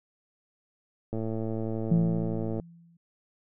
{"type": "click train", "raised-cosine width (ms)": 2, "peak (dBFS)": -20, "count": 164, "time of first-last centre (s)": [1.13, 2.598], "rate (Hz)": 111}
{"type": "tone with exponential decay", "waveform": "sine", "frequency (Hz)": 168.8, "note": "E3", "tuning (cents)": 41, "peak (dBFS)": -18, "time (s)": [1.91, 2.97], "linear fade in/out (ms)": 5, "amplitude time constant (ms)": 230}
{"effects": []}